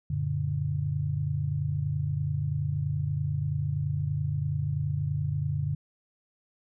sine chord, Gb augmented, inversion none, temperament just, 92.5 / 115.62 / 144.53 Hz, Gb2 / Bb2 / D3, 0 / -14 / -27 cents, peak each -32 / -34 / -28 dBFS, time 0.1-5.75 s, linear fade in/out 5 ms, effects none

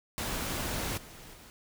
pink noise with level steps, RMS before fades -34 / -49 / -52 dBFS, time 0.18-1.5 s, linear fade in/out 0 ms, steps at 0.97 / 1.33 s, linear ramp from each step 10 ms, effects none

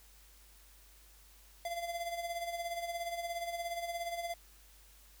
square tone with tremolo, 686 Hz, F5, 31 cents flat, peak -35 dBFS, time 1.65-4.34 s, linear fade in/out 2 ms, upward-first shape sine, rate 17 Hz, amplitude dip 60%, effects added 50 Hz sine -60 dBFS peak until 5.2 s + white hiss -62 dBFS RMS until 5.2 s

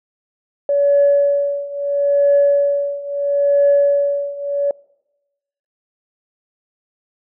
sine tone with tremolo, 568 Hz, C#5, 42 cents sharp, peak -8 dBFS, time 0.69-4.71 s, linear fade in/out 2 ms, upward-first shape triangle, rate 0.75 Hz, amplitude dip 90%, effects noise-tail reverb RT60 1.0 s tail -25 dB re dry + tanh soft clip ceiling -5 dBFS

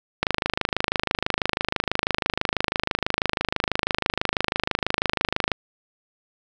click train, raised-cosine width 0.3 ms, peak -4 dBFS, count 139, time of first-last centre 0.23-5.517 s, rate 26.1 Hz, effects none

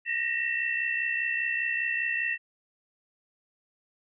sine tone cluster, 1846 / 1911 / 2686 Hz, A#6 / A#6 / E7, -17 / +43 / +32 cents, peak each -31 / -31 / -30 dBFS, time 0.05-2.38 s, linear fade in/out 50 ms, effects none

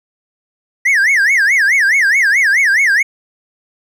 triangle tone with vibrato, 1872 Hz, A#6, 7 cents sharp, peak -7 dBFS, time 0.85-3.03 s, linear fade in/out 10 ms, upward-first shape sine, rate 4.7 Hz, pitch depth 300 cents each way, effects none

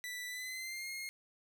sawtooth tone with pitch glide, 1975.5 to 2142 Hz, B6 to C7, 0 to +40 cents, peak -37 dBFS, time 0.04-1.09 s, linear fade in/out 0 ms, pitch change +140 cents, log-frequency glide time 0.28-0.9 s, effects none

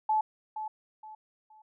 sine tone with echo, 864 Hz, A5, 32 cents flat, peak -23 dBFS, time 0.09-0.21 s, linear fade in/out 5 ms, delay 470 ms, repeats 3, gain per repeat -10 dB, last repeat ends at 1.62 s, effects none

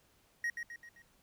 triangle tone with echo, 1884 Hz, A#6, 18 cents sharp, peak -30 dBFS, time 0.44-0.5 s, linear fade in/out 2 ms, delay 130 ms, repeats 4, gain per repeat -6 dB, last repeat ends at 1.02 s, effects pink hiss -69 dBFS RMS until 1.22 s

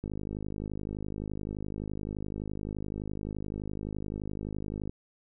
click train, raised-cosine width 3 ms, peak -23 dBFS, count 252, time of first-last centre 0.04-4.895 s, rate 51.7 Hz, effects none

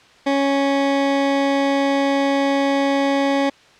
20% pulse tone, 277.2 Hz, C#4, in tune, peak -11 dBFS, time 0.26-3.5 s, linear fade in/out 10 ms, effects white hiss -49 dBFS RMS until 3.79 s + low-pass 4000 Hz 12 dB/octave

